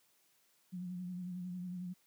sine tone with vibrato, 180 Hz, F#3, 47 cents flat, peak -39 dBFS, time 0.72-1.94 s, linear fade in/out 20 ms, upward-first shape sine, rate 11 Hz, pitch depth 40 cents each way, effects white hiss -72 dBFS RMS until 2.06 s + high-pass 100 Hz 12 dB/octave

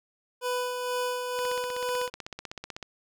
25% pulse tone with tremolo, 496.6 Hz, B4, 9 cents sharp, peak -23 dBFS, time 0.41-2.1 s, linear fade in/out 50 ms, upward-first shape sine, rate 2.1 Hz, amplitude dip 40%
click train, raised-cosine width 0.2 ms, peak -20 dBFS, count 24, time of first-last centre 1.39-2.827 s, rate 16 Hz
effects none

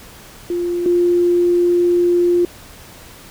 sine tone pair in turn, 349.2 / 350.5 Hz, F4 / F4, 0 / +6 cents, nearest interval unison, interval 6 cents, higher second, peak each -17 / -11 dBFS, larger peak second, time 0.5-0.86 / 0.86-2.45 s, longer second, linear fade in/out 2 ms, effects pink hiss -40 dBFS RMS until 3.3 s

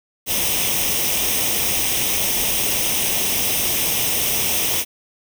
white noise with comb filter, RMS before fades -20 dBFS, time 0.26-4.85 s, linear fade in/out 50 ms, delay 0.34 ms, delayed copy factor +0.65, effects none

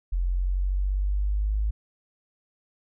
sine linear sweep, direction up, 43.65 to 52.8 Hz, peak -22 dBFS, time 0.12-1.71 s, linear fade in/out 10 ms, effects none

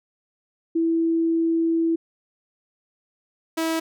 sine / sawtooth tone pair in turn, 329.6 / 324.7 Hz, E4 / E4, 0 / -26 cents, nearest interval unison, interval 26 cents, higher first, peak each -18 dBFS, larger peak neither, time 0.75-1.96 / 3.57-3.8 s, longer first, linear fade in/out 10 ms, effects none

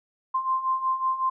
sine beating tone pair, 1043 / 1048.4 Hz, C6 / C6, -6 / +3 cents, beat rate 5.4 Hz, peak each -29 / -24 dBFS, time 0.34-1.3 s, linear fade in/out 10 ms, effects none

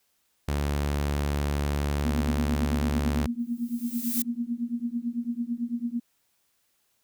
sawtooth tone, 72.2 Hz, D2, 29 cents flat, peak -21 dBFS, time 0.48-3.27 s, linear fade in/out 5 ms
sine tone with tremolo, 237.2 Hz, A#3, 30 cents sharp, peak -23 dBFS, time 2.05-6 s, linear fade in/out 10 ms, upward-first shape triangle, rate 9 Hz, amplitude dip 100%
violet noise with exponential growth, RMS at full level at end -26 dBFS, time 3.39-4.22 s, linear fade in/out 2 ms, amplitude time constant 180 ms
effects white hiss -71 dBFS RMS until 7.03 s

